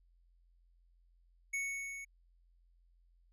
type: tone with level ramp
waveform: square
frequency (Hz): 2217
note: C#7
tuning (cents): 0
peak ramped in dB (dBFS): -34 to -45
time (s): 1.53-2.05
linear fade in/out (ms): 10
effects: added 43 Hz sine -65 dBFS peak until 3.32 s + low-pass 12000 Hz 12 dB/octave